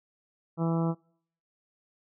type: harmonic tone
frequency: 165.5 Hz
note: E3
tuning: 7 cents sharp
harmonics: 1 / 2 / 3 / 4 / 5 / 6 / 7 / 8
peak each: -26 / -32 / -36 / -38 / -40 / -42 / -43 / -44 dBFS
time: 0.57-0.95 s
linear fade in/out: 50 ms
effects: noise-tail reverb RT60 0.6 s tail -26 dB re dry